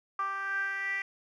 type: tone with band-pass filter sweep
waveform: 10% pulse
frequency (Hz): 392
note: G4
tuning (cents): 0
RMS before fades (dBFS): -33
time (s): 0.19-1.02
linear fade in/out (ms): 2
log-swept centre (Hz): 1200 to 2100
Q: 8.2
effects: none